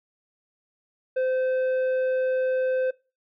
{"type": "tone with tanh clipping", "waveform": "sine", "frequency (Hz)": 516, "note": "C5", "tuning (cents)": -24, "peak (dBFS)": -23, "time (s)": [1.16, 2.91], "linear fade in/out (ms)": 10, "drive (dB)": 7, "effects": ["noise-tail reverb RT60 0.3 s tail -22 dB re dry"]}